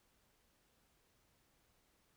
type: silence
effects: pink hiss -75 dBFS RMS until 2.16 s